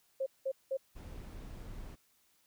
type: tone bursts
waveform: sine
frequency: 534 Hz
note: C5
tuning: 35 cents sharp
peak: -31 dBFS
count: 3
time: 0.2-0.772 s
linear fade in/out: 10 ms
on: 64 ms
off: 190 ms
type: noise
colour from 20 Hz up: brown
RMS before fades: -46 dBFS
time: 0.95-1.96 s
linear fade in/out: 20 ms
effects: white hiss -71 dBFS RMS until 2.46 s